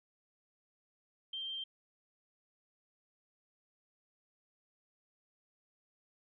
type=tone; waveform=sine; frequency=3156 Hz; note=G7; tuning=11 cents sharp; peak=-38 dBFS; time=1.33-1.64 s; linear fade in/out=5 ms; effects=none